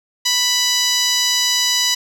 10% pulse tone with band-pass filter, 988 Hz, B5, in tune, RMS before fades -17 dBFS, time 0.25-1.95 s, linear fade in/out 10 ms, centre 5600 Hz, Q 0.89, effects none

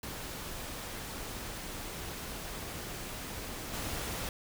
pink noise with level steps, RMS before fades -41 / -37 dBFS, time 0.03-4.29 s, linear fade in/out 2 ms, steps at 3.73 s, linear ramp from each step 10 ms, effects none

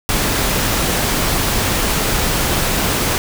pink noise, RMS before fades -17 dBFS, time 0.09-3.18 s, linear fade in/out 0 ms, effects none

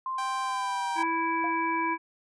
sine tone with pitch glide, 1046.5 to 948.6 Hz, C6 to A#5, 0 to +30 cents, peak -29 dBFS, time 0.06-1.04 s, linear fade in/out 2 ms, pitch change -170 cents, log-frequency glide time 0.42-0.92 s
sawtooth tone, 785 Hz, G5, 2 cents sharp, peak -29 dBFS, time 0.18-1.03 s, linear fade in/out 5 ms
harmonic tone, 329.9 Hz, E4, 1 cent sharp, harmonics 1 / 3 / 5 / 7, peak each -32 / -27 / -36 / -33 dBFS, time 0.95-1.98 s, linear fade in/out 50 ms
sine tone with exponential decay, 703 Hz, F5, 11 cents sharp, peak -31 dBFS, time 1.44-1.59 s, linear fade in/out 0 ms, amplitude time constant 32 ms
effects resampled to 22050 Hz

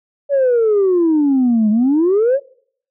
sine exponential two-way sweep, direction down then up, 576 to 207.7 to 576 Hz, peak -9 dBFS, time 0.29-2.4 s, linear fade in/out 50 ms, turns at 1.7 s, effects noise-tail reverb RT60 0.6 s tail -25 dB re dry + tanh soft clip ceiling -8 dBFS

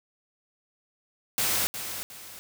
white noise with echo, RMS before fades -26 dBFS, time 1.38-1.67 s, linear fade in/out 0 ms, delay 360 ms, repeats 2, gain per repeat -9 dB, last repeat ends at 2.39 s, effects none

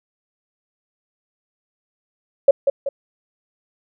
sine tone with echo, 554.4 Hz, C#5, in tune, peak -5 dBFS, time 2.48-2.51 s, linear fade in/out 5 ms, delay 190 ms, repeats 2, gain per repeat -7 dB, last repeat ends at 2.89 s, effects none

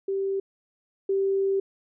sine tone pair in turn, 390 / 390 Hz, G4 / G4, -9 / -9 cents, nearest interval unison, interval 0 cents, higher neither, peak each -24 / -21 dBFS, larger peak second, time 0.08-0.4 / 1.09-1.6 s, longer second, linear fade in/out 5 ms, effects none

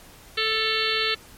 harmonic tone with a mistuned harmonic, 440 Hz, A4, in tune, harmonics 1 / 3 / 4 / 5 / 6 / 7 / 8 / 9 / 10, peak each -30 / -30 / -30 / -30 / -30 / -30 / -30 / -30 / -30 dBFS, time 0.37-1.15 s, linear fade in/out 10 ms, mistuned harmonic 6, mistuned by +45 cents, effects pink hiss -48 dBFS RMS until 1.37 s + MP3 64 kbps

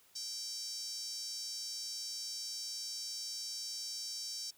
5% pulse tone with high-pass filter, 780 Hz, G5, 9 cents flat, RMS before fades -42 dBFS, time 0.15-4.51 s, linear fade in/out 10 ms, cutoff 5200 Hz, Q 6.7, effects white hiss -66 dBFS RMS until 4.57 s

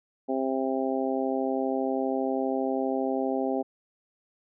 harmonic tone, 132.5 Hz, C3, 22 cents sharp, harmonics 2 / 3 / 4 / 5 / 6, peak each -29 / -31 / -32 / -33 / -34 dBFS, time 0.28-3.63 s, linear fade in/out 20 ms, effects none

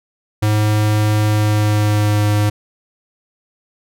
square tone with pitch glide, 106.3 to 104.47 Hz, G#2 to G#2, +41 to +11 cents, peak -13 dBFS, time 0.42-2.5 s, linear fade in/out 10 ms, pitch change -30 cents, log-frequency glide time 1.25-2.26 s, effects none

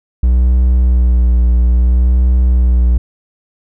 triangle tone with vibrato, 61 Hz, B1, 21 cents flat, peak -5 dBFS, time 0.23-2.98 s, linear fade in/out 5 ms, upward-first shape sine, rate 0.6 Hz, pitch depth 36 cents each way, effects none

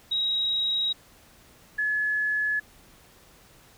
sine tone pair in turn, 3818 / 1707.1 Hz, A#7 / G#6, +41 / +47 cents, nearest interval octave + major second, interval 1394 cents, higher first, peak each -23 dBFS, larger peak neither, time 0.11-0.93 / 1.78-2.6 s, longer neither, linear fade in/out 10 ms, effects pink hiss -55 dBFS RMS until 3.77 s

